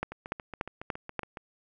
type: two click trains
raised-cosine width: 0.5 ms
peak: -15 / -24 dBFS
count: 5 / 10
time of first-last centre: 0.03-1.193 / 0.12-1.372 s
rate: 3.44 / 7.19 Hz
effects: none